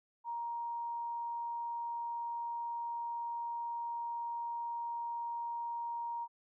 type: tone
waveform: sine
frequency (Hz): 939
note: A#5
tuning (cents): +12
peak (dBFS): -36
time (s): 0.24-6.28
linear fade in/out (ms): 50
effects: none